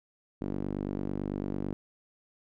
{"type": "tone with band-pass filter", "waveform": "sawtooth", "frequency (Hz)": 49, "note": "G1", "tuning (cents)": 0, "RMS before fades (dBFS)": -34, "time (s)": [0.41, 1.73], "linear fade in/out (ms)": 0, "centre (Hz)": 280, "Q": 1.7, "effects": []}